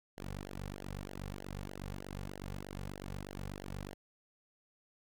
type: tone with flanger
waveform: sawtooth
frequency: 48.26 Hz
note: G1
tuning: 26 cents flat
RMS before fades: -44 dBFS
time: 0.17-3.94 s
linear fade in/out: 10 ms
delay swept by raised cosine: 0.8 to 3.2 ms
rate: 3.2 Hz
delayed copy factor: -0.95
effects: none